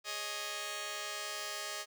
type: chord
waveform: 5% pulse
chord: Ab suspended fourth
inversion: none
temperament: just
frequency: 415.3 / 553.7 / 623 Hz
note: Ab4 / Db5 / Eb5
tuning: 0 / -2 / +2 cents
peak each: -34 / -34 / -29 dBFS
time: 0.04-1.86 s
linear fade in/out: 50 ms
effects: none